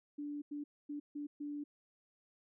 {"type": "tone bursts at uneven times", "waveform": "sine", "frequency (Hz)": 291.9, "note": "D4", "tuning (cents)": -10, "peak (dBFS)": -39, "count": 5, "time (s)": [[0.18, 0.42], [0.51, 0.64], [0.89, 1], [1.15, 1.27], [1.4, 1.64]], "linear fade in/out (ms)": 10, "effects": []}